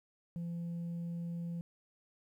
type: tone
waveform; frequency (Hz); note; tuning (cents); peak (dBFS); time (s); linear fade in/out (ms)
sine; 170.4; F3; -42; -34; 0.36-1.61; 0
effects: tanh soft clip ceiling -36 dBFS + 12-bit